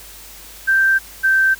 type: tone pair in turn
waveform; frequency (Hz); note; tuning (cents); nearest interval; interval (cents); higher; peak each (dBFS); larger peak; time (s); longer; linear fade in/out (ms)
sine; 1568 / 1558.1; G6 / G6; 0 / -11; unison; 11; first; -11; neither; 0.67-0.99 / 1.23-1.55; neither; 20
effects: added 50 Hz sine -45 dBFS peak until 1.59 s + white hiss -39 dBFS RMS until 1.59 s